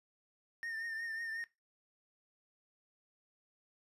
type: tone with vibrato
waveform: triangle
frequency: 1818 Hz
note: A#6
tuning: 44 cents flat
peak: -37 dBFS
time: 0.63-1.44 s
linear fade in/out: 0 ms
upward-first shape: triangle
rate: 5.5 Hz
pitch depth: 50 cents each way
effects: noise-tail reverb RT60 0.2 s tail -17 dB re dry + resampled to 32000 Hz